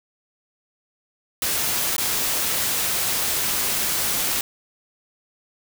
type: noise with dropouts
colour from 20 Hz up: white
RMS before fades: -23 dBFS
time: 1.42-4.41 s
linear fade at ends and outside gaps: 1 ms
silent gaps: 1.965-1.981 s
effects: none